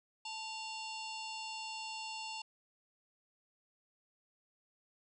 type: harmonic tone with a mistuned harmonic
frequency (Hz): 880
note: A5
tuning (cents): 0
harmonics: 1 / 3 / 4 / 5 / 6 / 7 / 8 / 9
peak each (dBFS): -45 / -45 / -55 / -49 / -52 / -63 / -58 / -54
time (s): 0.25-2.42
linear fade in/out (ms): 5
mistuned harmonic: 3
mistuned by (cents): +90
effects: none